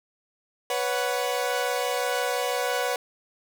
sawtooth chord, B suspended second, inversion none, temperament equal with one note detuned, 493.9 / 559.8 / 740 Hz, B4 / C#5 / F#5, 0 / +17 / 0 cents, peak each -24 / -26 / -26 dBFS, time 0.7-2.96 s, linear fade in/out 2 ms, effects none

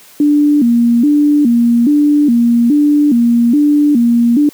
sine tone with vibrato, 263.3 Hz, C4, 11 cents sharp, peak -6 dBFS, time 0.2-4.49 s, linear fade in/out 2 ms, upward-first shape square, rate 1.2 Hz, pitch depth 190 cents each way, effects white hiss -41 dBFS RMS until 4.53 s + high-pass 150 Hz 12 dB/octave

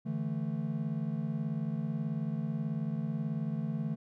triangle chord, D suspended second, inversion none, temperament just, 146.83 / 165.19 / 220.2 Hz, D3 / E3 / A3, 0 / +4 / +2 cents, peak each -34 dBFS, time 0.05-3.96 s, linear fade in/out 20 ms, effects none

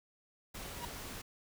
pink noise, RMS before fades -45 dBFS, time 0.54-1.22 s, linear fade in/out 10 ms
45% pulse tone with exponential growth, 956 Hz, A#5, 43 cents sharp, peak -37 dBFS, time 0.73-0.85 s, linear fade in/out 2 ms, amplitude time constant 25 ms
effects none

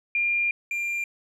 sine / triangle tone pair in turn, 2400 / 2387 Hz, D7 / D7, +37 / +28 cents, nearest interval unison, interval 9 cents, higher first, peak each -21 / -24 dBFS, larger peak first, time 0.15-0.51 / 0.71-1.04 s, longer first, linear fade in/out 2 ms, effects resampled to 32000 Hz

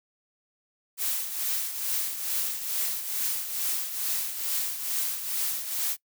blue noise with tremolo, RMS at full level -27 dBFS, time 0.97-5.97 s, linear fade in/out 50 ms, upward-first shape triangle, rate 2.3 Hz, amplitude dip 65%, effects noise-tail reverb RT60 0.1 s tail -22 dB re dry

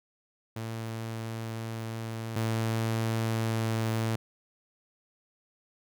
sawtooth tone pair in turn, 112.9 / 112.42 Hz, A2 / A2, +45 / +38 cents, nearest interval unison, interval 7 cents, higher first, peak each -30 / -23 dBFS, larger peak second, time 0.56-2.36 / 2.36-4.16 s, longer neither, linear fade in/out 5 ms, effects none

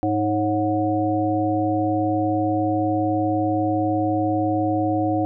harmonic tone with a mistuned harmonic, 104.5 Hz, G#2, 11 cents sharp, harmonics 1 / 3 / 5 / 7, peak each -27 / -21 / -27 / -24 dBFS, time 0.03-5.25 s, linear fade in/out 0 ms, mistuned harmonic 5, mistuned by +74 cents, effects none

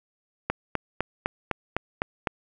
click train, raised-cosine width 0.5 ms, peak -9 dBFS, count 8, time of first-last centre 0.5-2.272 s, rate 3.95 Hz, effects none

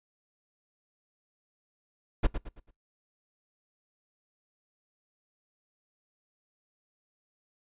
brown noise with echo, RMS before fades -20 dBFS, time 2.23-2.27 s, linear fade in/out 10 ms, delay 110 ms, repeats 4, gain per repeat -9 dB, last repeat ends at 2.71 s, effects noise-tail reverb RT60 0.2 s tail -24 dB re dry + resampled to 8000 Hz

